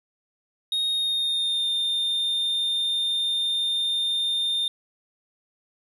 triangle tone with pitch glide, 3729 to 3623 Hz, A#7 to A7, 0 to +50 cents, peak -21 dBFS, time 0.72-4.68 s, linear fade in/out 2 ms, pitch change -50 cents, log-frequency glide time 0.88-1.67 s, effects none

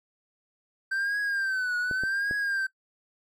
triangle tone with vibrato, 1556 Hz, G6, 13 cents flat, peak -24 dBFS, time 0.91-2.67 s, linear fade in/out 10 ms, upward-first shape triangle, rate 0.87 Hz, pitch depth 120 cents each way
clicks, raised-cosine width 2 ms, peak -23 dBFS, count 3, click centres 1.912 / 2.036 / 2.311 s
effects noise-tail reverb RT60 0.1 s tail -19 dB re dry

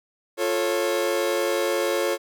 40% pulse chord, F augmented, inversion none, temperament equal with one note detuned, 349.2 / 440 / 548.3 Hz, F4 / A4 / C#5, 0 / 0 / -19 cents, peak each -26 / -26 / -24 dBFS, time 0.37-2.18 s, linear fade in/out 50 ms, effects none

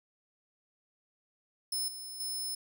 20% pulse tone with level steps, 5230 Hz, E8, 15 cents flat, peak -26 / -36 / -29 dBFS, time 1.72-2.55 s, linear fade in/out 5 ms, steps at 1.88 / 2.2 s, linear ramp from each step 2 ms, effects none

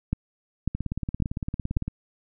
two click trains, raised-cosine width 5 ms, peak -11 / -16 dBFS, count 4 / 21, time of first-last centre 0.13-1.769 / 0.75-1.88 s, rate 1.83 / 17.7 Hz, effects none

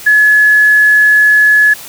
sine tone, 1703 Hz, G#6, 43 cents sharp, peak -4 dBFS, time 0.06-1.74 s, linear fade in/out 10 ms, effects white hiss -30 dBFS RMS until 1.88 s

